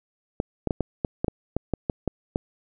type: clicks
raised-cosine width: 2 ms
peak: -10 dBFS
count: 12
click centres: 0.401 / 0.673 / 0.708 / 0.807 / 1.048 / 1.245 / 1.282 / 1.566 / 1.737 / 1.898 / 2.077 / 2.359 s
effects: none